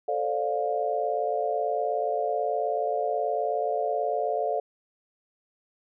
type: chord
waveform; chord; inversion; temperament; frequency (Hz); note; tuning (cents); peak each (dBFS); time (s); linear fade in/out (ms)
sine; D minor seventh; second; just; 440.5 / 528.6 / 587.3 / 704.8; A4 / C5 / D5 / F5; +2 / +18 / 0 / +16; -30 / -33 / -30 / -28; 0.08-4.6; 5
effects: none